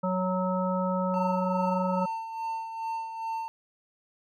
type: harmonic tone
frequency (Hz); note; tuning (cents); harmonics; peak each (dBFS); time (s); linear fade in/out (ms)
184.9; F#3; -1; 1 / 3 / 5 / 7; -28 / -30 / -33 / -34; 0.03-2.06; 10
type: tone with tremolo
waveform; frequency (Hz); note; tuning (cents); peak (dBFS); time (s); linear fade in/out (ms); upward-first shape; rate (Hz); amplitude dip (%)
triangle; 901; A5; +41; -27; 1.14-3.48; 0; sine; 2.4; 55
effects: none